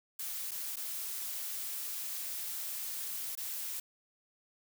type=noise with dropouts; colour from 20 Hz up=blue; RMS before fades=-39 dBFS; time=0.19-3.8 s; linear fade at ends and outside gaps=5 ms; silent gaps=0.511-0.515 / 0.759-0.767 / 3.353-3.374 s; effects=none